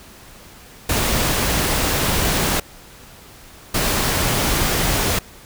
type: noise bursts at uneven times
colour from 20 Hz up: pink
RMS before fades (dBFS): -19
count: 2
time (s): 0.89-2.6 / 3.74-5.19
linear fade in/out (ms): 5
effects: pink hiss -43 dBFS RMS until 5.45 s